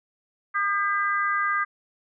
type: tone cluster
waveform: sine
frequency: 1216 / 1602 / 2000 Hz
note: D#6 / G6 / B6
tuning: -40 / +37 / +21 cents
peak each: -24 / -26 / -30 dBFS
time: 0.54-1.65 s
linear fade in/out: 20 ms
effects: none